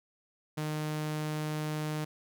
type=tone; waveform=sawtooth; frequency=153.1 Hz; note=D#3; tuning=28 cents flat; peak=-28 dBFS; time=0.57-2.05 s; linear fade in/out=10 ms; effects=none